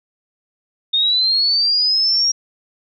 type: linear sweep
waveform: sine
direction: up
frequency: 3657 to 5650 Hz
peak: -13 dBFS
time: 0.93-2.32 s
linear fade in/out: 10 ms
effects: none